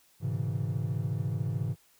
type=tone cluster; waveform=triangle; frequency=104.3 / 124.1 / 138.1 / 162.9 Hz; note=G#2 / B2 / C#3 / E3; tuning=+8 / +9 / -6 / -20 cents; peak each=-31 / -33 / -32 / -34 dBFS; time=0.2-1.76 s; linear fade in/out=50 ms; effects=white hiss -64 dBFS RMS until 1.99 s